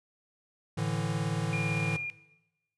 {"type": "chord", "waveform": "square", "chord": "A suspended fourth", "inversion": "none", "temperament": "equal", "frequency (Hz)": [110, 146.83, 164.81], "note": ["A2", "D3", "E3"], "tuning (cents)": [0, 0, 0], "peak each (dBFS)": -34, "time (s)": [0.77, 1.97], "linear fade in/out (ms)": 10}
{"type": "tone", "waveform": "sine", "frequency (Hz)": 2412, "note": "D7", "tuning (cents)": 46, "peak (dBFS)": -32, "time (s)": [1.53, 2.1], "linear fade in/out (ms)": 0}
{"effects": ["noise-tail reverb RT60 0.9 s tail -17 dB re dry", "resampled to 24000 Hz"]}